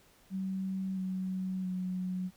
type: tone with pitch steps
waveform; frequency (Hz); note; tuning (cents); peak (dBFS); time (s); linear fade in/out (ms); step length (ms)
sine; 190.3 / 187.03 / 183.82; F#3 / F#3 / F#3; +49 / +19 / -11; -32; 0.3-2.31; 50; 670
effects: pink hiss -63 dBFS RMS until 2.36 s